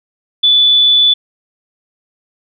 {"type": "tone", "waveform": "sine", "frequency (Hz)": 3473, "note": "A7", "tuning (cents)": -23, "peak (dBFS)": -6, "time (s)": [0.43, 1.14], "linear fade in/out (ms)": 10, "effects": []}